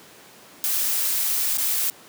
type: noise with dropouts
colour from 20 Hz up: blue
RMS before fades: -23 dBFS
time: 0.64-1.9 s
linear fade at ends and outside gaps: 0 ms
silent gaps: 1.572-1.584 s
effects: pink hiss -47 dBFS RMS until 2.08 s + high-pass 200 Hz 12 dB/octave